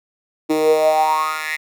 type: tone with high-pass filter sweep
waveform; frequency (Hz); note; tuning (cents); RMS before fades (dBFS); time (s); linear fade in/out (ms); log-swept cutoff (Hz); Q
10% pulse; 155.56; D#3; 0; -17; 0.49-1.57; 20; 330 to 2000; 8.5
effects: none